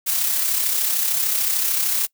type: noise with amplitude modulation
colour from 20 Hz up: blue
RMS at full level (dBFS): -19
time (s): 0.06-2.07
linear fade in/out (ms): 20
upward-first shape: sine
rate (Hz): 33.4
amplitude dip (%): 40
effects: noise-tail reverb RT60 0.1 s tail -23 dB re dry